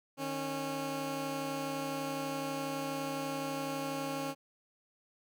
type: tone pair together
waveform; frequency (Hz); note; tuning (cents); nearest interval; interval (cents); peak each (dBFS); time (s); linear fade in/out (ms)
15% pulse; 152.86 / 273.7; D#3 / C#4; -30 / -22; minor seventh; 1008; -36 / -29; 0.17-4.35; 50
effects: none